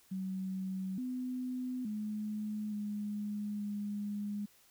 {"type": "tone with pitch steps", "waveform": "sine", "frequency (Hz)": [189.2, 252.9, 212, 207.7, 205.6], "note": ["F#3", "B3", "G#3", "G#3", "G#3"], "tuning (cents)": [39, 41, 36, 0, -17], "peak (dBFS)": -35, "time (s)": [0.11, 4.46], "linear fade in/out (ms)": 10, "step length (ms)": 870, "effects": ["white hiss -65 dBFS RMS until 4.7 s"]}